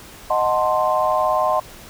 sine chord, D# diminished seventh, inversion none, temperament equal, 622.3 / 740 / 880 / 1046.5 Hz, D#5 / F#5 / A5 / C6, 0 / 0 / 0 / 0 cents, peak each -20 / -22 / -25 / -20 dBFS, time 0.3-1.6 s, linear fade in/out 5 ms, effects pink hiss -41 dBFS RMS until 1.89 s

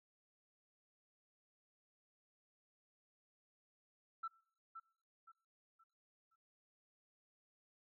sine tone with echo, 1333 Hz, E6, 19 cents sharp, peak -39 dBFS, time 4.23-4.28 s, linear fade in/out 10 ms, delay 520 ms, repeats 4, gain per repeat -9 dB, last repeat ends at 6.36 s, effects noise-tail reverb RT60 0.7 s tail -25 dB re dry + tanh soft clip ceiling -36 dBFS

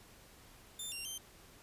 15% pulse tone with pitch steps, 3569 / 2772 / 3127 Hz, A7 / F7 / G7, +24 / -14 / -5 cents, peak -34 dBFS, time 0.79-1.18 s, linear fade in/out 5 ms, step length 130 ms, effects pink hiss -59 dBFS RMS until 1.62 s + resampled to 32000 Hz

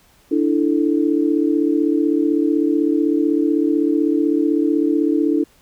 sine chord, D suspended second, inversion none, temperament equal, 293.7 / 329.6 / 440 Hz, D4 / E4 / A4, 0 / 0 / 0 cents, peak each -17 / -18 / -23 dBFS, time 0.31-5.44 s, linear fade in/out 10 ms, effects pink hiss -54 dBFS RMS until 5.61 s

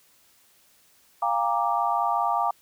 sine chord, G minor seventh, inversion third, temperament equal with one note detuned, 698.5 / 803.7 / 932.3 / 1174.7 Hz, F5 / G5 / Bb5 / D6, 0 / +43 / 0 / 0 cents, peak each -27 dBFS, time 1.22-2.51 s, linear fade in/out 5 ms, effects white hiss -60 dBFS RMS until 2.61 s

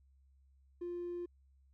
triangle tone, 350 Hz, F4, 4 cents sharp, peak -35 dBFS, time 0.81-1.26 s, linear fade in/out 10 ms, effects tanh soft clip ceiling -35 dBFS + added 67 Hz sine -64 dBFS peak until 1.73 s

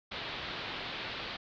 white low-pass noise, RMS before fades -40 dBFS, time 0.11-1.37 s, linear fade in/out 10 ms, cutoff 4200 Hz, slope 48 dB/octave, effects none

